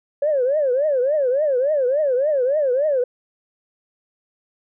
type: tone with vibrato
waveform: sine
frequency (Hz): 552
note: C#5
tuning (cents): -7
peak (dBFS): -15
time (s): 0.22-3.04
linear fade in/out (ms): 5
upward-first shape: triangle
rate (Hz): 3.5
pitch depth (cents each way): 240
effects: tanh soft clip ceiling -11 dBFS